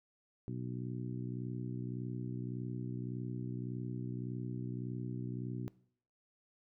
harmonic tone, 61.74 Hz, B1, in tune, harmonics 2 / 3 / 4 / 5 / 6, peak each -40 / -44 / -46 / -48 / -50 dBFS, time 0.48-5.68 s, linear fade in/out 0 ms, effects noise-tail reverb RT60 0.6 s tail -21 dB re dry

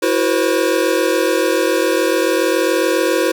square tone cluster, 328.5 / 368.9 / 483.9 / 531 Hz, E4 / F#4 / B4 / C5, -6 / -5 / -35 / +25 cents, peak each -20 dBFS, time 0.02-3.32 s, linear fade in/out 10 ms, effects none

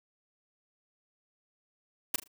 white noise with echo, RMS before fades -27 dBFS, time 2.14-2.16 s, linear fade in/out 5 ms, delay 39 ms, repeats 3, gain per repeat -11 dB, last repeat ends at 2.277 s, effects none

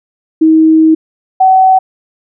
sine tone pair in turn, 317.9 / 756.1 Hz, D#4 / F#5, +37 / +37 cents, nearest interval octave + minor third, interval 1500 cents, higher second, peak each -3 dBFS, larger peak neither, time 0.41-0.95 / 1.4-1.79 s, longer first, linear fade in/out 10 ms, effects none

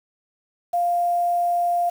sine tone with quantisation, 698.5 Hz, F5, in tune, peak -18 dBFS, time 0.73-1.9 s, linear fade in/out 10 ms, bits 7, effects none

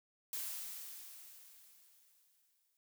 blue noise with exponential decay, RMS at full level -40 dBFS, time 0.33-2.77 s, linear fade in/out 1 ms, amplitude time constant 530 ms, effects none

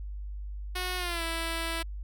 5% pulse tone with pitch glide, 364.5 to 330.4 Hz, F#4 to E4, -26 to +4 cents, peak -20 dBFS, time 0.75-1.83 s, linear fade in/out 10 ms, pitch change -170 cents, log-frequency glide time 0.97-1.23 s, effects added 50 Hz sine -35 dBFS peak until 2.03 s

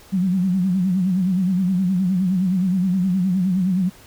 sine tone with vibrato, 185 Hz, F#3, in tune, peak -16 dBFS, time 0.12-3.9 s, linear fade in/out 20 ms, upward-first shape sine, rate 9.6 Hz, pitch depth 94 cents each way, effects pink hiss -47 dBFS RMS until 4.06 s

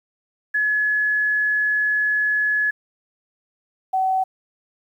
sine tone pair in turn, 1700 / 757.3 Hz, G#6 / F#5, +40 / +40 cents, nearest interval octave + major second, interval 1400 cents, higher first, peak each -17 / -17 dBFS, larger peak neither, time 0.54-2.71 / 3.93-4.24 s, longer first, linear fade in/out 10 ms, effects 9-bit

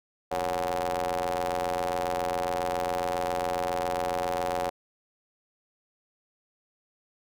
sawtooth ring-modulated tone, 87.31 Hz, F2, in tune, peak -20 dBFS, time 0.31-4.7 s, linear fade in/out 10 ms, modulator 644 Hz, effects none

